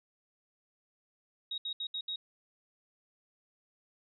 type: tone bursts at uneven times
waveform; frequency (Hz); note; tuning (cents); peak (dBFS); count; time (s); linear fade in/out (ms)
sine; 3780; A#7; +23; -34; 5; 1.51-1.58 / 1.65-1.73 / 1.8-1.87 / 1.94-2.01 / 2.08-2.16; 5
effects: none